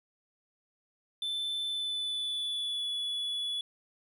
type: tone with pitch glide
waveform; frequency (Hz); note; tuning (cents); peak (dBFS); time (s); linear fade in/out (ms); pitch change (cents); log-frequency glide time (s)
triangle; 3528 to 3414; A7 to G#7; +4 to +47; -30; 1.22-3.61; 2; -57; 1.66-2.89
effects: none